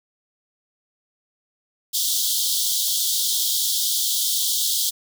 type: high-pass noise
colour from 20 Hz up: pink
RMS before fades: -22 dBFS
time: 1.93-4.91 s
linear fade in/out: 20 ms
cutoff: 3200 Hz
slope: 96 dB/octave
effects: none